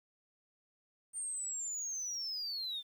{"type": "linear sweep", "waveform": "sine", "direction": "down", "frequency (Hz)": [8870, 3520], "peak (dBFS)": -35, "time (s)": [1.13, 2.83], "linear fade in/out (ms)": 50, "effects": ["tanh soft clip ceiling -34 dBFS", "11-bit"]}